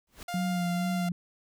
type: noise with exponential growth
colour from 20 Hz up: pink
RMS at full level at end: -39 dBFS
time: 0.07-0.23 s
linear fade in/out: 2 ms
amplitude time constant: 34 ms
type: tone with pitch glide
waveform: sawtooth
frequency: 702 to 694.7 Hz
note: F5 to F5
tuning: +9 to -9 cents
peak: -30 dBFS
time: 0.28-1.09 s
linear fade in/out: 5 ms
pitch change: -18 cents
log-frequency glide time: 0.53-0.73 s
type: tone with vibrato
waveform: sine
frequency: 180 Hz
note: F#3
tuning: 47 cents flat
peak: -27 dBFS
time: 0.34-1.12 s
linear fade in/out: 2 ms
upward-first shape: sine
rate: 2.2 Hz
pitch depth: 46 cents each way
effects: none